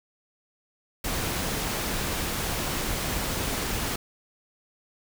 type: noise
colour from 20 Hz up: pink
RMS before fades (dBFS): -29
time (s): 1.04-3.96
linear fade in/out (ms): 5
effects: none